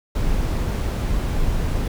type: noise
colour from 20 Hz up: brown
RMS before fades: -21 dBFS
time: 0.15-1.88 s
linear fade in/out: 5 ms
effects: none